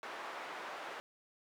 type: band-pass noise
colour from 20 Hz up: white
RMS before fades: -45 dBFS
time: 0.03-1 s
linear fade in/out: 0 ms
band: 490 to 1400 Hz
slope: 12 dB/octave
effects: none